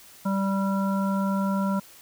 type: harmonic tone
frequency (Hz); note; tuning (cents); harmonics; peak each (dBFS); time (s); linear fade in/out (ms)
195.2; G3; -7; 1 / 3 / 5 / 7; -23 / -33 / -32 / -35; 0.25-1.8; 10
effects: white hiss -50 dBFS RMS until 2.01 s